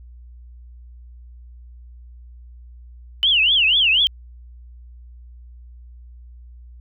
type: tone with vibrato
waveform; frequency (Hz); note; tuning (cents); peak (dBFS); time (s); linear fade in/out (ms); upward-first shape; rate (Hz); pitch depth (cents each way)
sine; 2960; F#7; 0; -13; 3.23-4.07; 0; triangle; 4.1; 290
effects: added 60 Hz sine -39 dBFS peak until 6.8 s